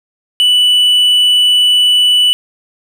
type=tone; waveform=triangle; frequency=2968 Hz; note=F#7; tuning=5 cents sharp; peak=-5 dBFS; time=0.4-2.33 s; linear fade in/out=0 ms; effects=none